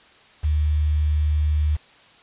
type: tone with quantisation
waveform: sine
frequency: 75.5 Hz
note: D2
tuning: 48 cents sharp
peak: -17 dBFS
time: 0.43-1.77 s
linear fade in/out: 20 ms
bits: 7
effects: white hiss -51 dBFS RMS until 2.22 s + resampled to 8000 Hz